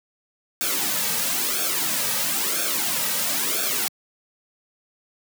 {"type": "noise with flanger", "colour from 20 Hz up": "white", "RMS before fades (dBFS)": -24, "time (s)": [0.61, 3.88], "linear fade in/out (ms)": 0, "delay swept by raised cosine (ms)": [1, 2.9], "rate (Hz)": 1, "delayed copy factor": -0.75, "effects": ["high-pass 150 Hz 12 dB/octave"]}